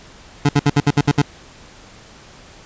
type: tone bursts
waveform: 25% pulse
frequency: 143.9 Hz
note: D3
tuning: 35 cents flat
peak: -7 dBFS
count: 8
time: 0.45-1.219 s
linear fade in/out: 5 ms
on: 41 ms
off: 63 ms
effects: pink hiss -43 dBFS RMS until 2.65 s + resampled to 16000 Hz